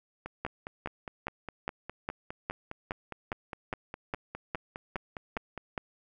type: two click trains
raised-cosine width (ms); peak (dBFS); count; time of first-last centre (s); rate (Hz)
0.5; -17 / -23; 14 / 27; 0.45-5.778 / 0.26-5.577; 2.44 / 4.89
effects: none